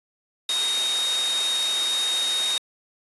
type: tone in noise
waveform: sine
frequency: 3729 Hz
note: A#7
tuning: in tune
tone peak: -22 dBFS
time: 0.49-2.58 s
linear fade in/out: 2 ms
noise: white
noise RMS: -28 dBFS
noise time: 0.49-2.58 s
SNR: +3 dB
effects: high-pass 400 Hz 12 dB/octave + resampled to 24000 Hz